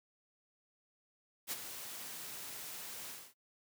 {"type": "noise with ADSR envelope", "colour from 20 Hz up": "white", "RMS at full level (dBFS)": -37, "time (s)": [1.47, 3.34], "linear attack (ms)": 47, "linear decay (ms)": 34, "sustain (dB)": -9, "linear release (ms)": 250, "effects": ["noise-tail reverb RT60 0.1 s tail -23 dB re dry", "high-pass 100 Hz 12 dB/octave"]}